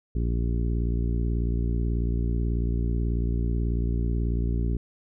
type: harmonic tone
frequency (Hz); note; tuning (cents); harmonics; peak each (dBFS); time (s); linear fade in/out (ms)
58.27; A#1; 0; 1 / 2 / 3 / 4 / 5 / 6 / 7; -24 / -30 / -34 / -36 / -38 / -40 / -41; 0.15-4.77; 5
effects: none